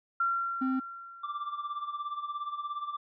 sine tone with exponential decay, 1370 Hz, F6, 34 cents flat, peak -24 dBFS, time 0.2-2 s, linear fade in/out 5 ms, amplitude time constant 390 ms
triangle tone, 261.6 Hz, C4, in tune, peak -25 dBFS, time 0.61-0.8 s, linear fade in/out 10 ms
triangle tone with tremolo, 1174.7 Hz, D6, in tune, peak -29 dBFS, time 1.23-2.97 s, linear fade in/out 10 ms, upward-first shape sine, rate 17 Hz, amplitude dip 70%
effects resampled to 11025 Hz

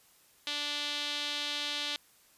sawtooth tone with band-pass filter, 292.5 Hz, D4, 7 cents flat, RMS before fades -35 dBFS, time 0.47-1.96 s, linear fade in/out 0 ms, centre 3600 Hz, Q 3, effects white hiss -63 dBFS RMS until 2.37 s + resampled to 32000 Hz

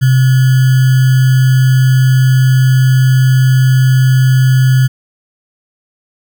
sine tone with sample-and-hold, 130 Hz, C3, 11 cents flat, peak -5 dBFS, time 0.01-4.88 s, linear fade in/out 20 ms, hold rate 1575 Hz, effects none

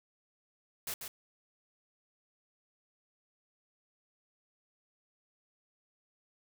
white noise with echo, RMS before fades -38 dBFS, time 0.87-0.94 s, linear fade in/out 2 ms, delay 140 ms, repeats 1, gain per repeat -5 dB, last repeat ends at 1.08 s, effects none

